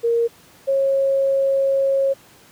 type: tone pair in turn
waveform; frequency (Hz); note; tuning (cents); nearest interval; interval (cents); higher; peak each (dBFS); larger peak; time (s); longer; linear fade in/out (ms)
sine; 466.2 / 544.5; A#4 / C#5; 0 / -31; minor third; 269; second; -15; neither; 0.03-0.28 / 0.67-2.14; second; 20
effects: pink hiss -49 dBFS RMS until 2.51 s + high-pass 100 Hz 12 dB/octave